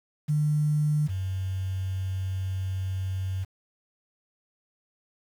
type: tone pair in turn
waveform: sine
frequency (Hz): 150 / 94.49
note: D3 / F#2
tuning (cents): +37 / +37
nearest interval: minor sixth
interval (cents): 800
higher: first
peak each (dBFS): -21 / -27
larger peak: first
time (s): 0.28-1.08 / 1.08-3.45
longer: second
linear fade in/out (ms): 20
effects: 8-bit